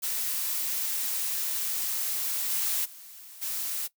blue noise with level steps, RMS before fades -30 / -28 / -47 / -32 dBFS, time 0.02-3.88 s, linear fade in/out 20 ms, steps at 2.49 / 2.84 / 3.41 s, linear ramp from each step 20 ms, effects noise-tail reverb RT60 0.1 s tail -18 dB re dry

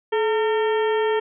harmonic tone with a mistuned harmonic, 454.5 Hz, A#4, 44 cents flat, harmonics 1 / 2 / 3 / 4 / 5 / 6 / 7, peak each -19 / -26 / -34 / -31 / -38 / -41 / -36 dBFS, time 0.12-1.2 s, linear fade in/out 10 ms, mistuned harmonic 1, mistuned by -90 cents, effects none

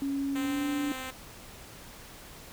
sine tone with pitch glide, 277.2 to 287.6 Hz, C#4 to D4, 0 to -36 cents, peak -28 dBFS, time 0.02-0.92 s, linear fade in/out 0 ms, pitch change +64 cents, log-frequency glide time 0.39-0.65 s
5% pulse tone, 260 Hz, C4, 11 cents flat, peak -25 dBFS, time 0.35-1.11 s, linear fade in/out 10 ms
effects pink hiss -48 dBFS RMS until 2.52 s

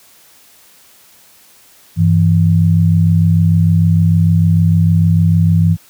sine tone pair together, 98 / 164.64 Hz, G2 / E3, 0 / -2 cents, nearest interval major sixth, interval 898 cents, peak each -10 dBFS, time 1.96-5.77 s, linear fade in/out 50 ms, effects white hiss -46 dBFS RMS until 5.89 s + high-pass 60 Hz 12 dB/octave

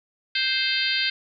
harmonic tone, 523.3 Hz, C5, in tune, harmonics 3 / 4 / 5 / 6 / 7 / 8 / 9, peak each -29 / -29 / -29 / -29 / -29 / -29 / -29 dBFS, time 0.35-1.1 s, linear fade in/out 5 ms, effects none

